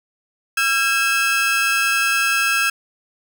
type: tone cluster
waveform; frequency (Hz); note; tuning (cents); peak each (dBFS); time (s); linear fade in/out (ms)
40% pulse; 1355 / 1620 / 2599; E6 / G#6 / E7; +47 / -43 / -25; -21 / -19 / -19; 0.57-2.7; 5
effects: none